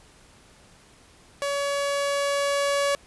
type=tone with level ramp; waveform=sawtooth; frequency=565 Hz; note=C#5; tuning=33 cents sharp; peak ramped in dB=-21 to -17 dBFS; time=1.42-2.95 s; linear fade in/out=0 ms; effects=pink hiss -54 dBFS RMS until 3.06 s + resampled to 24000 Hz